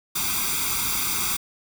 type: noise with comb filter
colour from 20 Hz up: white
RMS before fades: -25 dBFS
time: 0.15-1.37 s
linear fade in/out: 10 ms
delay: 0.84 ms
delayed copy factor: +0.95
effects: none